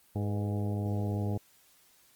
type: harmonic tone with a mistuned harmonic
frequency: 103 Hz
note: G#2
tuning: 14 cents flat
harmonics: 1 / 2 / 3 / 4 / 5 / 6 / 7 / 8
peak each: -30 / -36 / -40 / -42 / -44 / -46 / -47 / -48 dBFS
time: 0.15-1.38 s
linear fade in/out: 10 ms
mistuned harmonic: 5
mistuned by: -59 cents
effects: white hiss -63 dBFS RMS until 2.15 s + Opus 24 kbps